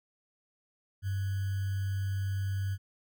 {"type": "tone with sample-and-hold", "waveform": "sine", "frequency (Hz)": 97.2, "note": "G2", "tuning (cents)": -14, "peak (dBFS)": -29, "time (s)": [1.02, 2.78], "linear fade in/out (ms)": 50, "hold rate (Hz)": 1575, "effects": []}